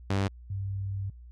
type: tone pair in turn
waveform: sawtooth / sine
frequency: 98 / 98 Hz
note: G2 / G2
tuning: 0 / 0 cents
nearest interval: unison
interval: 0 cents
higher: neither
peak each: -21 / -30 dBFS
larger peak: first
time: 0.1-0.28 / 0.5-1.1 s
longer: second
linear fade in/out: 5 ms
effects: added 60 Hz sine -45 dBFS peak until 1.31 s + low-pass 6000 Hz 12 dB/octave